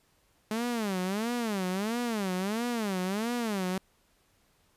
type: tone with vibrato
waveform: sawtooth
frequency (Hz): 210.4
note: G#3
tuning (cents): +23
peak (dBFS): -25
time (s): 0.51-3.78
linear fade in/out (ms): 2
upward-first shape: sine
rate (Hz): 1.5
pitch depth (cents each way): 250
effects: pink hiss -68 dBFS RMS until 4.76 s + resampled to 32000 Hz